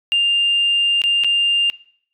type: tone with dropouts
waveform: sine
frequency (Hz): 2800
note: F7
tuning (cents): +4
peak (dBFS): -12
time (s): 0.12-1.7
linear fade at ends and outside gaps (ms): 0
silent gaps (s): 1.018-1.038 / 1.237-1.245
effects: noise-tail reverb RT60 0.6 s tail -21 dB re dry + tanh soft clip ceiling -9 dBFS